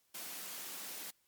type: high-pass noise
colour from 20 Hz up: white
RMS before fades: -45 dBFS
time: 0.14-1.11 s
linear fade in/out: 10 ms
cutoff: 160 Hz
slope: 96 dB/octave
effects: white hiss -75 dBFS RMS until 1.27 s + Opus 48 kbps